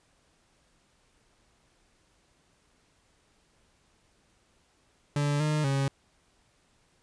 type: tone with pitch steps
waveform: 40% pulse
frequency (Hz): 145.1 / 152.1 / 137.3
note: D3 / D#3 / C#3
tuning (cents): -21 / -39 / -16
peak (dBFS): -24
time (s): 5.16-5.88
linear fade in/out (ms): 2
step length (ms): 240
effects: pink hiss -67 dBFS RMS until 7.02 s + resampled to 22050 Hz